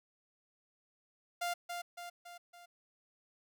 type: tone with echo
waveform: sawtooth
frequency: 698.5 Hz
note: F5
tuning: in tune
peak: -30 dBFS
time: 1.41-1.54 s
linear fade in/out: 10 ms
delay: 280 ms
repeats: 4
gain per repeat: -5 dB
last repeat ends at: 2.66 s
effects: none